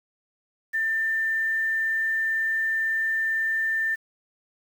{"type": "tone with quantisation", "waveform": "sine", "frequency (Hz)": 1789, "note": "A6", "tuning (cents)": 28, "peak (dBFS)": -22, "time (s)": [0.73, 3.96], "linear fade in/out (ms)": 20, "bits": 8, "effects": []}